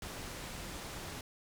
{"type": "low-pass noise", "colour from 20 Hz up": "pink", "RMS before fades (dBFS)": -44, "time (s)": [0.02, 1.21], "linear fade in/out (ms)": 2, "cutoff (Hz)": 11000, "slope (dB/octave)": 12, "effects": []}